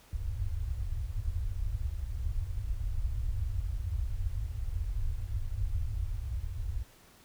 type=low-pass noise; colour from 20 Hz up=pink; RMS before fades=-33 dBFS; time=0.13-6.83 s; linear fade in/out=5 ms; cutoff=110 Hz; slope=96 dB/octave; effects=pink hiss -59 dBFS RMS until 7.24 s